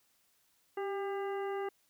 harmonic tone with a mistuned harmonic, 400.2 Hz, G4, 36 cents sharp, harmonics 1 / 2 / 3 / 4 / 5 / 7, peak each -35 / -41 / -46 / -50 / -50 / -57 dBFS, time 0.77-1.69 s, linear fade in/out 5 ms, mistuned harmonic 1, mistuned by -36 cents, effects white hiss -72 dBFS RMS until 1.89 s

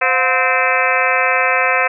harmonic tone with a mistuned harmonic, 258.9 Hz, C4, 18 cents flat, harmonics 2 / 3 / 4 / 5 / 6 / 7 / 8 / 9 / 10, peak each -21 / -21 / -21 / -21 / -21 / -21 / -21 / -21 / -21 dBFS, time 0.01-1.88 s, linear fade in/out 10 ms, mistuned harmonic 3, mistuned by -130 cents, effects none

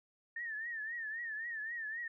sine tone with vibrato, 1808 Hz, A6, 47 cents sharp, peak -38 dBFS, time 0.36-2.08 s, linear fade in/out 5 ms, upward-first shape triangle, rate 3.8 Hz, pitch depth 120 cents each way, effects none

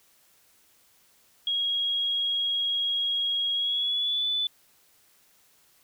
sine tone with pitch glide, 3293 to 3487 Hz, G#7 to A7, -15 to -16 cents, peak -24 dBFS, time 1.47-4.47 s, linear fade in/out 2 ms, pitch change +99 cents, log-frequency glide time 3.55-4.26 s, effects white hiss -62 dBFS RMS until 5.83 s

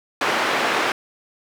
white band-pass noise, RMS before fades -21 dBFS, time 0.21-0.92 s, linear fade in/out 2 ms, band 290 to 1900 Hz, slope 12 dB/octave, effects none

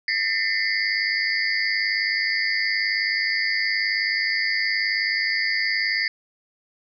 sine tone cluster, 1797 / 2029 / 2128 / 4560 / 4917 Hz, A6 / B6 / C7 / C#8 / D#8, +36 / +46 / +29 / +48 / -21 cents, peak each -26 / -25 / -27 / -30 / -30 dBFS, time 0.08-6.08 s, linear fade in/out 2 ms, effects none

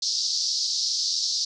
white band-pass noise, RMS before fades -26 dBFS, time 0.02-1.45 s, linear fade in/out 5 ms, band 4300 to 5600 Hz, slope 48 dB/octave, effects none

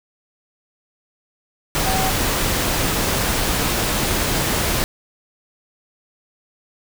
sine tone in noise, 760 Hz, F#5, 46 cents sharp, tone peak -22 dBFS, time 1.86-2.1 s, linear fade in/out 0 ms, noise pink, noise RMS -20 dBFS, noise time 1.75-4.84 s, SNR -5 dB, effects none

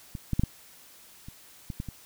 clicks, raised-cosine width 5 ms, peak -23 / -14 / -11 / -12 / -29 / -22 / -20 / -24 dBFS, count 8, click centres 0.152 / 0.333 / 0.395 / 0.436 / 1.285 / 1.702 / 1.801 / 1.887 s, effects white hiss -53 dBFS RMS until 2.05 s

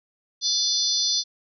sine tone cluster, 3509 / 4188 / 4560 / 4944 / 5870 Hz, A7 / C8 / C#8 / D#8 / F#8, -5 / +1 / +48 / -12 / -15 cents, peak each -27 dBFS, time 0.41-1.24 s, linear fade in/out 50 ms, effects none

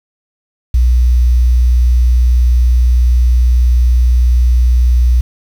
sine tone with quantisation, 60.8 Hz, B1, 26 cents flat, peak -6 dBFS, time 0.74-5.21 s, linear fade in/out 5 ms, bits 6, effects none

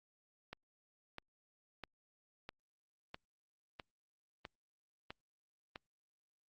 click train, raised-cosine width 0.3 ms, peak -29 dBFS, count 9, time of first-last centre 0.53-5.759 s, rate 1.53 Hz, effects Opus 48 kbps

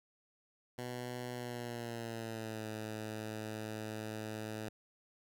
10% pulse tone with pitch glide, 123.47 to 108.74 Hz, B2 to A2, 0 to -20 cents, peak -32 dBFS, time 0.78-4.69 s, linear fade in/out 5 ms, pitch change -220 cents, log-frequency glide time 1.32-2.68 s, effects none

